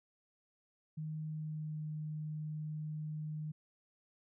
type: tone with pitch glide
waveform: sine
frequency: 155.4 to 153.44 Hz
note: D#3 to D#3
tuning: -2 to -24 cents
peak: -38 dBFS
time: 0.97-3.52 s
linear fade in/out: 10 ms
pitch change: -22 cents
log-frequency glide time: 1.23-1.83 s
effects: none